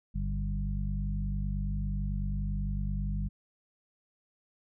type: harmonic tone with a mistuned harmonic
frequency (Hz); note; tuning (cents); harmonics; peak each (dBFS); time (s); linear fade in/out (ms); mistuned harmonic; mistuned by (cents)
49; G1; 0; 1 / 2 / 3 / 4; -31 / -38 / -37 / -38; 0.14-3.29; 20; 2; +26
effects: none